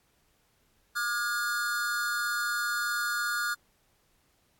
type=tone cluster; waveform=square; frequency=1195 / 1430 / 1653 Hz; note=D6 / F6 / G#6; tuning=+30 / +41 / -9 cents; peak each=-36 / -30 / -38 dBFS; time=0.95-3.55 s; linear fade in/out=20 ms; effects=pink hiss -69 dBFS RMS until 4.59 s + AAC 64 kbps